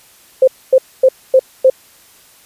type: tone bursts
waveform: sine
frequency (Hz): 522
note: C5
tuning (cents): -4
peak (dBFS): -4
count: 5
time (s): 0.42-1.7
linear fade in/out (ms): 5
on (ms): 56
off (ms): 250
effects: white hiss -46 dBFS RMS until 2.45 s + resampled to 32000 Hz